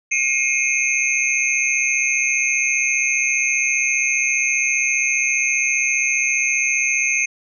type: tone cluster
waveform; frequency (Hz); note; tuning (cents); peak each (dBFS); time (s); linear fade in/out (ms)
sine; 2158 / 2419 / 2554 / 6330; C#7 / D#7 / D#7 / G8; -47 / -49 / +45 / +16; -22; 0.11-7.26; 10
effects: none